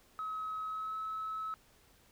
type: tone with pitch glide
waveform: sine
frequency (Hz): 1279 to 1295.4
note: D#6 to E6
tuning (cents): +47 to -31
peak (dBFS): -35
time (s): 0.19-1.54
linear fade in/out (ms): 0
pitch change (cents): +22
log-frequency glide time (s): 0.67-0.97
effects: tanh soft clip ceiling -32 dBFS + pink hiss -65 dBFS RMS until 2.11 s